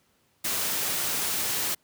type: noise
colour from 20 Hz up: white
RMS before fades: -28 dBFS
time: 0.44-1.75 s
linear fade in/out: 10 ms
effects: pink hiss -67 dBFS RMS until 1.83 s + high-pass 80 Hz 12 dB/octave